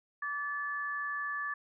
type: tone pair together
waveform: sine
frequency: 1158.5 / 1734 Hz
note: D6 / A6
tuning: -24 / -26 cents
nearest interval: perfect fifth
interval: 698 cents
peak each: -37 / -35 dBFS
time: 0.22-1.54 s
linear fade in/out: 5 ms
effects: none